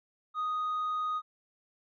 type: tone with tanh clipping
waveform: sine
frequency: 1244.5 Hz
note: D#6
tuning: in tune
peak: -30 dBFS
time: 0.34-1.22 s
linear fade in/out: 50 ms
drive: 1 dB
effects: none